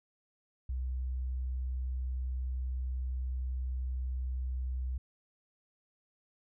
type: tone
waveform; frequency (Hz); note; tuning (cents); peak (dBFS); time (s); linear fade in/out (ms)
sine; 63.6; C2; -48; -32; 0.69-4.98; 5
effects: none